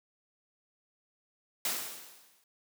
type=noise with exponential decay; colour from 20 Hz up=white; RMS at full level=-30 dBFS; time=1.65-2.44 s; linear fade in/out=2 ms; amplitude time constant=170 ms; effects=high-pass 200 Hz 12 dB/octave